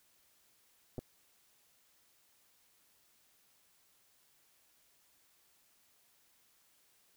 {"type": "clicks", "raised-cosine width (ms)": 2, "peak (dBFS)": -28, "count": 2, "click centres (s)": [0.982, 0.99], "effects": ["white hiss -70 dBFS RMS until 7.16 s"]}